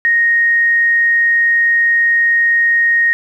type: tone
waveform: sine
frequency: 1864.7 Hz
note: A#6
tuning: in tune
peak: -9 dBFS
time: 0.05-3.13 s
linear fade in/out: 0 ms
effects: 8-bit